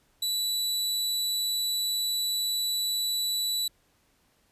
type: tone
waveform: sawtooth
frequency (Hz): 3951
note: B7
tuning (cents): 0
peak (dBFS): -23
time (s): 0.22-3.68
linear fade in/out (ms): 5
effects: pink hiss -67 dBFS RMS until 4.51 s + resampled to 32000 Hz